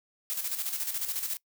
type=noise with tremolo; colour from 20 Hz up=blue; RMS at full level=-31 dBFS; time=0.3-1.37 s; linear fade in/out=0 ms; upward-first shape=square; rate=14 Hz; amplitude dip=55%; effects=noise-tail reverb RT60 0.1 s tail -22 dB re dry